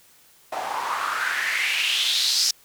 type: noise with band-pass filter sweep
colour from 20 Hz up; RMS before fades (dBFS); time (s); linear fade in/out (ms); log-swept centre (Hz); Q
white; -24; 0.52-2.51; 5; 710 to 5400; 4.3
effects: white hiss -55 dBFS RMS until 2.64 s